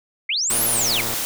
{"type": "linear two-way sweep", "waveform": "sine", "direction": "up then down", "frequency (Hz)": [1995, 11840, 1995], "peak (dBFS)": -19, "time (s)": [0.29, 1.01], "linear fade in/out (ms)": 5, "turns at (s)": 0.64}
{"type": "noise", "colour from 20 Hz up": "white", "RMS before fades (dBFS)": -25, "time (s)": [0.5, 1.25], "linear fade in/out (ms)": 0}
{"type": "click train", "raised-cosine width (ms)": 1, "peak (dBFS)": -18, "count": 74, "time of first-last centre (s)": [0.51, 1.139], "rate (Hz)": 116}
{"effects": []}